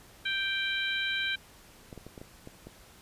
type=harmonic tone; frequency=784 Hz; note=G5; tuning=in tune; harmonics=2 / 3 / 4 / 5; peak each=-32 / -34 / -35 / -36 dBFS; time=0.25-1.36 s; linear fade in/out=10 ms
type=clicks; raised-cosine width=2 ms; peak=-30 dBFS; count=7; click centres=1.928 / 1.977 / 2.066 / 2.178 / 2.215 / 2.474 / 2.67 s
effects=pink hiss -55 dBFS RMS until 3.01 s + resampled to 32000 Hz